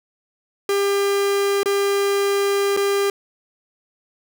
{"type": "tone with dropouts", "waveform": "45% pulse", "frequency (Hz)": 400, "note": "G4", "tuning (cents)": 35, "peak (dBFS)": -17, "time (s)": [0.69, 3.1], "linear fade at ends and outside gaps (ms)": 2, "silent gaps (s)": [[1.632, 1.658], [2.766, 2.772]], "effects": []}